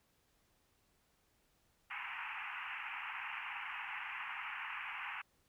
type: band-pass noise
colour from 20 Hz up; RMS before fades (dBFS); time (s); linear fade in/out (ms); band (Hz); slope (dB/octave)
white; -44; 1.9-5.22; 10; 800 to 2800; 96
effects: pink hiss -75 dBFS RMS until 5.48 s